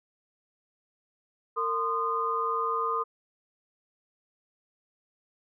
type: tone cluster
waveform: sine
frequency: 455.3 / 1037 / 1228 Hz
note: A#4 / C6 / D#6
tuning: -41 / -16 / -23 cents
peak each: -33 / -31 / -28 dBFS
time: 1.56-3.04 s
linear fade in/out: 20 ms
effects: none